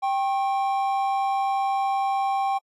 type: tone pair together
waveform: triangle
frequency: 784.6 / 1084 Hz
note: G5 / C#6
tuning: +1 / -39 cents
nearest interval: tritone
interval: 560 cents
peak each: -20 / -28 dBFS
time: 0.02-2.59 s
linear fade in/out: 20 ms
effects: AAC 64 kbps